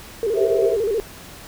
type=tone with vibrato; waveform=sine; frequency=428.5 Hz; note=A4; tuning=46 cents flat; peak=-18 dBFS; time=0.23-1 s; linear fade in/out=0 ms; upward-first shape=square; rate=14 Hz; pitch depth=120 cents each way
type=chord; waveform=sine; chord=C dominant seventh; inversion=second; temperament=just; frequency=392.4 / 470.9 / 523.3 / 654.1 Hz; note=G4 / Bb4 / C5 / E5; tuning=+2 / +18 / 0 / -14 cents; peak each=-22 / -25 / -25 / -24 dBFS; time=0.34-0.77 s; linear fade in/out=50 ms
effects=pink hiss -40 dBFS RMS until 1.47 s